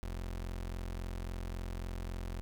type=tone; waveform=30% pulse; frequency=43.65 Hz; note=F1; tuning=in tune; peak=-35 dBFS; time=0.03-2.41 s; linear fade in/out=0 ms; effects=none